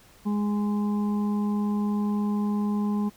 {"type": "harmonic tone", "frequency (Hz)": 207, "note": "G#3", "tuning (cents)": -5, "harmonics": [1, 2, 4, 5], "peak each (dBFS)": [-23, -37, -40, -40], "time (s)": [0.25, 3.1], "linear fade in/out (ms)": 20, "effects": ["pink hiss -55 dBFS RMS until 3.16 s"]}